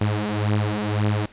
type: beating tone pair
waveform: sawtooth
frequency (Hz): 103.83 / 105.73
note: G#2 / G#2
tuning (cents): 0 / +31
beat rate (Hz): 1.9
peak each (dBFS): -20 / -19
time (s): 0.01-1.26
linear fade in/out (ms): 5
effects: pink hiss -49 dBFS RMS until 1.32 s + resampled to 8000 Hz